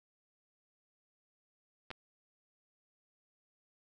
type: clicks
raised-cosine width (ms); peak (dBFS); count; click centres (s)
0.3; -27; 2; 1.905 / 1.913
effects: none